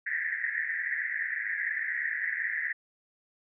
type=band-pass noise; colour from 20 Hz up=pink; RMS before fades=-32 dBFS; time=0.06-2.73 s; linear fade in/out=10 ms; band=1700 to 2000 Hz; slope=96 dB/octave; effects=none